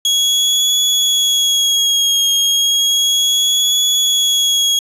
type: tone with vibrato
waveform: 30% pulse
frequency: 3322 Hz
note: G#7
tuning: in tune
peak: -9 dBFS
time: 0.05-4.79 s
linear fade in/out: 2 ms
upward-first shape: triangle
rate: 0.33 Hz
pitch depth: 35 cents each way
effects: resampled to 32000 Hz + 7-bit